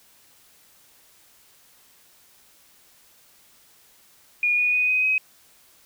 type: tone with pitch steps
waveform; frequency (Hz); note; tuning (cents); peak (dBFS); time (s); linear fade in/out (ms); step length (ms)
sine; 2439 / 2462 / 2485 / 2508 / 2531; D#7 / D#7 / D#7 / D#7 / D#7; -35 / -19 / -3 / +13 / +29; -18; 4.43-5.18; 2; 150
effects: white hiss -56 dBFS RMS until 5.85 s